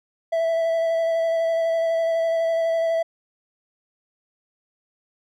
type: tone with vibrato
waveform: triangle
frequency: 659.3 Hz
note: E5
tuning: in tune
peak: -17 dBFS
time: 0.32-3.03 s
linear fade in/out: 10 ms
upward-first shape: square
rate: 12 Hz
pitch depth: 11 cents each way
effects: none